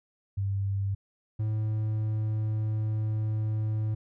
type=tone pair in turn; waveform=sine / triangle; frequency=98.6 / 108.27 Hz; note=G2 / A2; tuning=+11 / -27 cents; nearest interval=major second; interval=162 cents; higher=second; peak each=-26 / -24 dBFS; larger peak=second; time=0.37-0.95 / 1.39-3.95 s; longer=second; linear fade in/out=10 ms; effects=none